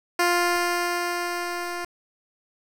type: tone with level ramp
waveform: 10% pulse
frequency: 350 Hz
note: F4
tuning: 4 cents sharp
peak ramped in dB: -10 to -22 dBFS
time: 0.19-1.85 s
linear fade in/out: 5 ms
effects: low-pass 12000 Hz 12 dB/octave + 7-bit